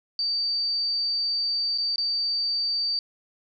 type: tone with dropouts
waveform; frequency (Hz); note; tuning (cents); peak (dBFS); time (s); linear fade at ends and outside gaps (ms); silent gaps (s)
sine; 4622; D8; -28; -23; 0.19-2.99; 1; 1.777-1.783 / 1.959-1.981
effects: none